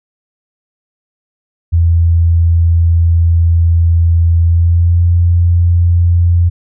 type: tone with pitch glide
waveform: sine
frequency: 84 to 86.46 Hz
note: E2 to F2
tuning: +33 to -17 cents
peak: -6 dBFS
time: 1.72-6.5 s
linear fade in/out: 20 ms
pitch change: +50 cents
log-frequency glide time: 4.42-5.04 s
effects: none